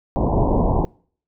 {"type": "low-pass noise", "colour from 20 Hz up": "pink", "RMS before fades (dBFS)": -18, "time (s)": [0.16, 0.85], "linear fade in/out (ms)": 0, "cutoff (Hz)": 1000, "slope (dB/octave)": 96, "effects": ["noise-tail reverb RT60 0.5 s tail -25 dB re dry"]}